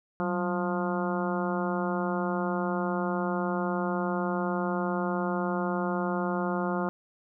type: harmonic tone with a mistuned harmonic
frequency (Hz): 176.5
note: F3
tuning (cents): +19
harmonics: 1 / 2 / 3 / 4 / 5 / 6 / 7 / 8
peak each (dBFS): -30 / -33 / -35 / -36 / -37 / -38 / -38 / -39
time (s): 0.2-6.89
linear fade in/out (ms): 0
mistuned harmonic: 1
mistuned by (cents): +96
effects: none